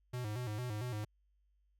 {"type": "tone with vibrato", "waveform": "square", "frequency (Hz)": 114.7, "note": "A#2", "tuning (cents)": -28, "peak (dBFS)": -38, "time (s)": [0.13, 1.05], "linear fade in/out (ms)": 10, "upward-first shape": "square", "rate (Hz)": 4.4, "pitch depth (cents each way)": 140, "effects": ["added 50 Hz sine -70 dBFS peak until 1.79 s"]}